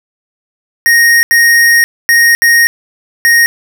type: tone bursts at uneven times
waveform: square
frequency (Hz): 1864.7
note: A#6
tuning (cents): 0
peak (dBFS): -5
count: 5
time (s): 0.86-1.23 / 1.31-1.84 / 2.09-2.35 / 2.42-2.67 / 3.25-3.46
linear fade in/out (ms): 0
effects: none